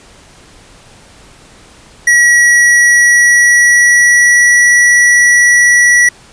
square tone with pitch glide, 1924 to 1940.7 Hz, B6 to B6, -46 to -31 cents, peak -5 dBFS, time 2.07-6.09 s, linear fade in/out 5 ms, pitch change +15 cents, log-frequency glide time 2.36-4.64 s, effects pink hiss -40 dBFS RMS until 6.32 s + resampled to 22050 Hz

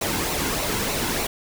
pink noise with flanger, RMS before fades -25 dBFS, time 0.01-1.27 s, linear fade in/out 5 ms, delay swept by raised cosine 0.59 to 1.69 ms, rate 3.3 Hz, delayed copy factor -0.5, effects none

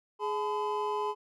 triangle tone cluster, 418.1 / 859 / 1012 Hz, G#4 / A5 / B5, +12 / -42 / +42 cents, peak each -31 / -34 / -31 dBFS, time 0.19-1.15 s, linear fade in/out 50 ms, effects none

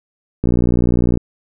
click train, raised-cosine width 3 ms, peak -4 dBFS, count 45, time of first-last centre 0.44-1.173 s, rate 60 Hz, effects none

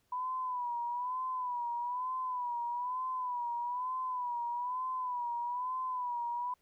sine tone with vibrato, 987.8 Hz, B5, in tune, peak -33 dBFS, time 0.12-6.54 s, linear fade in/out 5 ms, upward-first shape sine, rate 1.1 Hz, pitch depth 70 cents each way, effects pink hiss -75 dBFS RMS until 6.61 s

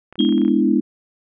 clicks, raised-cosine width 0.5 ms, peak -25 dBFS, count 10, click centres 0.126 / 0.156 / 0.206 / 0.25 / 0.291 / 0.325 / 0.38 / 0.417 / 0.45 / 0.48 s
sine chord, E dominant seventh, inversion first, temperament equal, 207.7 / 246.9 / 293.7 / 329.6 Hz, G#3 / B3 / D4 / E4, 0 / 0 / 0 / 0 cents, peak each -19 dBFS, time 0.18-0.81 s, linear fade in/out 20 ms
sine tone with exponential decay, 3246 Hz, G#7, 40 cents flat, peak -20 dBFS, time 0.19-0.61 s, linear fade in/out 2 ms, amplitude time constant 90 ms
effects none

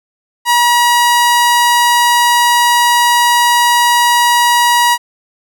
sawtooth tone, 960 Hz, B5, 49 cents flat, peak -4 dBFS, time 0.45-4.98 s, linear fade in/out 50 ms, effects none

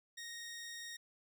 15% pulse tone, 1864.7 Hz, A#6, in tune, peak -39 dBFS, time 0.17-0.97 s, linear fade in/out 10 ms, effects none

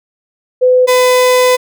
sine / 35% pulse tone pair in turn, 505 / 503 Hz, B4 / B4, +39 / +32 cents, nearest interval unison, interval 7 cents, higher first, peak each -5 dBFS, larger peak neither, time 0.61-0.87 / 0.87-1.57 s, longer second, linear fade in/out 20 ms, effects none

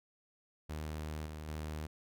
sawtooth tone with level steps, 77 Hz, D#2, 17 cents flat, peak -35 / -39 / -35 dBFS, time 0.69-1.87 s, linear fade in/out 10 ms, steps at 1.26 / 1.48 s, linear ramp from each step 5 ms, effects none

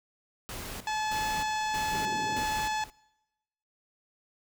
pink noise with tremolo, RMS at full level -39 dBFS, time 0.49-2.9 s, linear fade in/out 0 ms, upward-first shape square, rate 1.6 Hz, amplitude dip 75%
harmonic tone, 861 Hz, A5, 38 cents flat, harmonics 1 / 2 / 3 / 4 / 5 / 6 / 7 / 8 / 9, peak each -30 / -36 / -40 / -42 / -44 / -46 / -47 / -48 / -49 dBFS, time 0.87-2.84 s, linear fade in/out 2 ms
white band-pass noise, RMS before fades -40 dBFS, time 1.91-2.44 s, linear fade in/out 5 ms, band 110 to 410 Hz, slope 24 dB/octave
effects noise-tail reverb RT60 1.0 s tail -24 dB re dry

